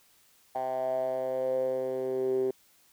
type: tone with band-pass filter sweep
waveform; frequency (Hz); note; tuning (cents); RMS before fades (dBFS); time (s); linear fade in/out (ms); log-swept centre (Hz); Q
10% pulse; 130; C3; -11; -30; 0.55-2.51; 5; 750 to 370; 7.4
effects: white hiss -63 dBFS RMS until 2.92 s